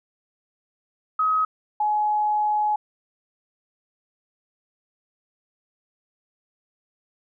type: tone pair in turn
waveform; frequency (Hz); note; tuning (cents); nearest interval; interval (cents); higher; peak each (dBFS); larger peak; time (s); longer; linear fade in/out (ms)
sine; 1269 / 843.8; D#6 / G#5; +34 / +27; perfect fifth; 707; first; -18 / -19; first; 1.19-1.45 / 1.8-2.76; second; 5
effects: none